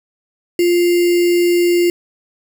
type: tone with sample-and-hold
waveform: sine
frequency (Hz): 349.2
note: F4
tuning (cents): 0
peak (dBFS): -10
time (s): 0.59-1.9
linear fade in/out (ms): 2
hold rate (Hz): 2450
effects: none